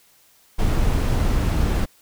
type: noise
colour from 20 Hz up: brown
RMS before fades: -19 dBFS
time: 0.58-1.86 s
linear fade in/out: 20 ms
effects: white hiss -56 dBFS RMS until 2.01 s